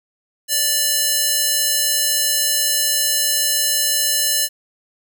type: tone with high-pass filter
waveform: square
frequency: 587.3 Hz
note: D5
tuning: in tune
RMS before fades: -18 dBFS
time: 0.48-4.49 s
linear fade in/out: 50 ms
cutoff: 4500 Hz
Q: 0.51
effects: none